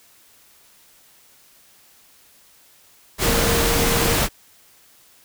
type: tone in noise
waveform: sine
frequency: 465.4 Hz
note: A#4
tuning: 3 cents flat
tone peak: -24 dBFS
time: 3.22-4.18 s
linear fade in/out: 50 ms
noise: pink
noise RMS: -19 dBFS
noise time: 3.18-4.29 s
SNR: -8 dB
effects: white hiss -53 dBFS RMS until 5.24 s